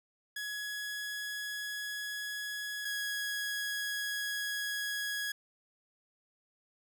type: tone pair in turn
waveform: sawtooth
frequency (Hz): 1679 / 1665.5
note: G#6 / G#6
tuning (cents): +18 / +4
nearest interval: unison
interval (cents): 14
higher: first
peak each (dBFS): -33 / -30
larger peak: second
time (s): 0.36-2.85 / 2.85-5.32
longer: first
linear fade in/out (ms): 5
effects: 12-bit